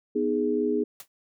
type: chord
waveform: sine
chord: G# minor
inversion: first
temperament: equal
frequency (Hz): 246.9 / 311.1 / 415.3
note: B3 / D#4 / G#4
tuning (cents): 0 / 0 / 0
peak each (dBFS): -28 / -28 / -25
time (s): 0.15-0.84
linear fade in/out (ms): 10
type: noise with exponential decay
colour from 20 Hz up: white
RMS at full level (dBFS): -37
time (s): 1-1.08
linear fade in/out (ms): 1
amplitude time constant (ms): 16
effects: none